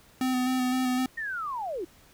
square tone with vibrato, 254.7 Hz, C4, 46 cents flat, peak -25 dBFS, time 0.21-1.06 s, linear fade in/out 2 ms, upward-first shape square, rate 3.9 Hz, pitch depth 18 cents each way
sine linear sweep, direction down, 1876 to 311.1 Hz, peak -30 dBFS, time 1.17-1.85 s, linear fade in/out 10 ms
effects pink hiss -57 dBFS RMS until 2.13 s

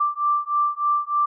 sine beating tone pair, 1174.7 / 1178 Hz, D6 / D6, 0 / +5 cents, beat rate 3.3 Hz, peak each -22 dBFS, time 0-1.26 s, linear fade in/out 10 ms, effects none

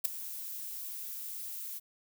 violet noise with ADSR envelope, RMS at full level -25 dBFS, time 0.04-1.8 s, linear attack 14 ms, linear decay 5 ms, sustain -16 dB, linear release 27 ms, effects none

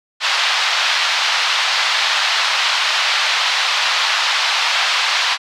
white band-pass noise, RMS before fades -17 dBFS, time 0.2-5.38 s, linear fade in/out 50 ms, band 780 to 4400 Hz, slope 24 dB/octave, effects none

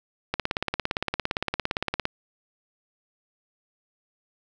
click train, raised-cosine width 0.3 ms, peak -9 dBFS, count 31, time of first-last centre 0.34-2.054 s, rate 17.5 Hz, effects none

